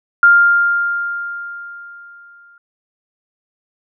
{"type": "tone with exponential decay", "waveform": "sine", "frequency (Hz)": 1400, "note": "F6", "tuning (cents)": 4, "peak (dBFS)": -4, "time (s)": [0.23, 2.58], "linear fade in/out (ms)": 2, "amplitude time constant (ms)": 510, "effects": []}